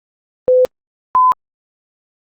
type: tone pair in turn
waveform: sine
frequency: 507 / 1014 Hz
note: B4 / B5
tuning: +45 / +45 cents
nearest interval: octave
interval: 1200 cents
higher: second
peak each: -7 dBFS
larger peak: neither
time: 0.48-0.65 / 1.15-1.32 s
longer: neither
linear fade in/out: 0 ms
effects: Opus 24 kbps